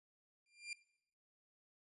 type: tone with exponential growth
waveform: sawtooth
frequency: 2388 Hz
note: D7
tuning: 28 cents sharp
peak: -37 dBFS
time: 0.46-0.73 s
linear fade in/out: 2 ms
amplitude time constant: 57 ms
effects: noise-tail reverb RT60 0.7 s tail -19 dB re dry + resampled to 24000 Hz